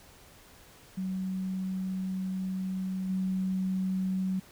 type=tone with level steps; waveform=sine; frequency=188 Hz; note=F#3; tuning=28 cents sharp; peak=-30 / -27 dBFS; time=0.97-4.4 s; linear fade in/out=10 ms; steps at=3.09 s; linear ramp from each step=10 ms; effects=pink hiss -55 dBFS RMS until 4.51 s